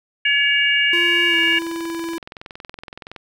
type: harmonic tone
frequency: 566 Hz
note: C#5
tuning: 36 cents sharp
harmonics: 3 / 4 / 5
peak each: -19 / -19 / -18 dBFS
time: 0.25-1.59 s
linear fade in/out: 5 ms
type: tone with pitch glide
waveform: square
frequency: 345.2 to 333.1 Hz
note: F4 to E4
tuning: -20 to +18 cents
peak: -25 dBFS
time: 0.93-2.18 s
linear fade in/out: 2 ms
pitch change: -62 cents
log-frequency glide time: 1.28-1.36 s
type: click train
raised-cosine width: 0.3 ms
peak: -19 dBFS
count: 40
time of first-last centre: 1.34-3.162 s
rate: 21.4 Hz
effects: none